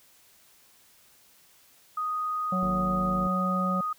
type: tone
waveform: sine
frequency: 1244.5 Hz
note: D#6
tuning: in tune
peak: -27 dBFS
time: 1.97-3.93 s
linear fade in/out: 5 ms
type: harmonic tone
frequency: 185.2 Hz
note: F#3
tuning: 2 cents sharp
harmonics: 1 / 3 / 4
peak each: -27 / -34 / -40 dBFS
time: 2.52-3.81 s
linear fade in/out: 5 ms
type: click train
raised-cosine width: 3 ms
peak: -26 dBFS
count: 51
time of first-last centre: 2.63-3.268 s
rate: 78.4 Hz
effects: white hiss -59 dBFS RMS until 3.98 s